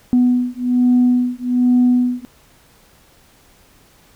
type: beating tone pair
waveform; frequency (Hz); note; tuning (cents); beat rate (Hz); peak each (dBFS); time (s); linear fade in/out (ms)
sine; 246.9 / 248.1; B3 / B3; 0 / +8; 1.2; -14; 0.13-2.25; 0
effects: tanh soft clip ceiling -6 dBFS + pink hiss -51 dBFS RMS until 4.15 s